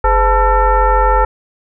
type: tone with frequency modulation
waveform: sine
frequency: 416.9 Hz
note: G#4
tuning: 7 cents sharp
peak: -8 dBFS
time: 0.04-1.25 s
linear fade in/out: 5 ms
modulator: 463 Hz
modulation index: 2
effects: none